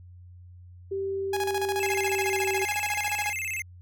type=tone with pitch glide; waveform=sine; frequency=390 to 385.1 Hz; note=G4 to G4; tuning=-9 to -31 cents; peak=-27 dBFS; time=0.91-2.65 s; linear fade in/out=10 ms; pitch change=-22 cents; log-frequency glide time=1.89-2.42 s
type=tone with tremolo; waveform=sawtooth; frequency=830.6 Hz; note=G#5; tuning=in tune; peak=-23 dBFS; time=1.33-3.33 s; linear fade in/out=5 ms; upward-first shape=square; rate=14 Hz; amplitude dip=70%
type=tone with vibrato; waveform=square; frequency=2349 Hz; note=D7; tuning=in tune; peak=-30 dBFS; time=1.8-3.62 s; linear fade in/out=2 ms; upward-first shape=square; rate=17 Hz; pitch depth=190 cents each way
effects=added 89 Hz sine -45 dBFS peak until 3.81 s